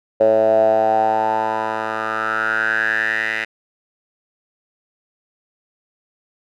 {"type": "tone with band-pass filter sweep", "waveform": "10% pulse", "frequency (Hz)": 110, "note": "A2", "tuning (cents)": 0, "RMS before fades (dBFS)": -18, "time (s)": [0.2, 3.45], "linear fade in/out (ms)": 10, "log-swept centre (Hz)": [560, 2100], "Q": 7.6, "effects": []}